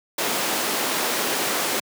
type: high-pass noise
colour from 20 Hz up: pink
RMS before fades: -24 dBFS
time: 0.18-1.8 s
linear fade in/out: 5 ms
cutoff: 300 Hz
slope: 12 dB/octave
effects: high-pass 150 Hz 12 dB/octave